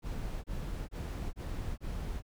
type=noise bursts; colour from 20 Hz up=brown; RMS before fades=-37 dBFS; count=5; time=0.02-2.224 s; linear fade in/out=50 ms; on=420 ms; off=26 ms; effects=none